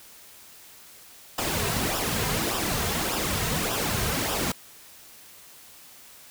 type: noise with flanger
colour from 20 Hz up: pink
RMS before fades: -27 dBFS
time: 1.38-4.52 s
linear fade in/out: 5 ms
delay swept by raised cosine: 0.46 to 3.56 ms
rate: 1.7 Hz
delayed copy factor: -0.65
effects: white hiss -49 dBFS RMS until 6.3 s